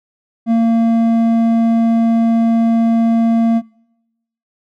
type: tone with hard clipping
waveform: sine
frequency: 228.9 Hz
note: A#3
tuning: 31 cents flat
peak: -11 dBFS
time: 0.46-3.62 s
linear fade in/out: 50 ms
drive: 6 dB
effects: noise-tail reverb RT60 0.9 s tail -25 dB re dry